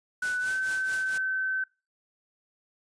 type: noise with tremolo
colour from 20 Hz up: white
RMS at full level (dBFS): -38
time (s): 0.22-1.18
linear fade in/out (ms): 5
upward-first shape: triangle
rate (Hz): 4.5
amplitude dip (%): 85
type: tone with pitch glide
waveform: sine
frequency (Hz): 1489 to 1534.4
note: F#6 to G6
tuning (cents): +11 to -37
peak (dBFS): -26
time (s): 0.22-1.64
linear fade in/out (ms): 5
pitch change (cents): +52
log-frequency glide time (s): 0.4-0.53
effects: noise-tail reverb RT60 0.3 s tail -24 dB re dry + resampled to 22050 Hz